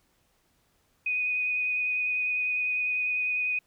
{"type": "tone with vibrato", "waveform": "sine", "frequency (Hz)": 2489, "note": "D#7", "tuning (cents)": 0, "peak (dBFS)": -25, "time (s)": [1.06, 3.59], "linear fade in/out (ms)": 5, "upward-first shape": "sine", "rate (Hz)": 10, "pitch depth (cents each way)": 14, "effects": ["pink hiss -69 dBFS RMS until 3.66 s"]}